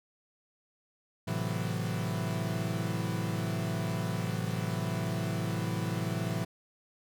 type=chord; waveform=40% pulse; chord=F# half-diminished seventh; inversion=first; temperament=equal; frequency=110 / 130.81 / 164.81 / 185 Hz; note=A2 / C3 / E3 / F#3; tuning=0 / 0 / 0 / 0 cents; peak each=-34 / -37 / -34 / -37 dBFS; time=1.27-6.45 s; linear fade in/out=10 ms; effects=none